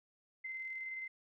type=tone with tremolo; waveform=sine; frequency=2070 Hz; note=C7; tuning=19 cents flat; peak=-39 dBFS; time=0.44-1.08 s; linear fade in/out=10 ms; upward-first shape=square; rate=19 Hz; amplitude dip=25%; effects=none